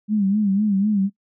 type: tone with vibrato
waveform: sine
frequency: 203.1 Hz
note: G#3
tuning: 38 cents flat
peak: -16 dBFS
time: 0.08-1.1 s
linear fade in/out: 50 ms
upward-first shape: sine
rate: 4 Hz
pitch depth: 100 cents each way
effects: noise-tail reverb RT60 0.1 s tail -20 dB re dry